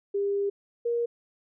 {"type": "tone pair in turn", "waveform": "sine", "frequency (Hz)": [401.1, 471.8], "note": ["G4", "A#4"], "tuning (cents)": [40, 21], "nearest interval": "minor third", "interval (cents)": 281, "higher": "second", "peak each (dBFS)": -24, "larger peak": "neither", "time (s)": [[0.14, 0.5], [0.85, 1.06]], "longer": "first", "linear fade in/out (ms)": 10, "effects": []}